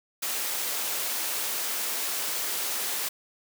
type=high-pass noise; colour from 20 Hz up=white; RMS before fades=-30 dBFS; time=0.22-3.09 s; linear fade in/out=10 ms; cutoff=320 Hz; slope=12 dB/octave; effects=none